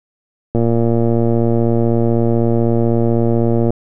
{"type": "click train", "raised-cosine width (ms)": 2, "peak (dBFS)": -3, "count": 367, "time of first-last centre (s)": [0.55, 3.705], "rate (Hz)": 116, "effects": []}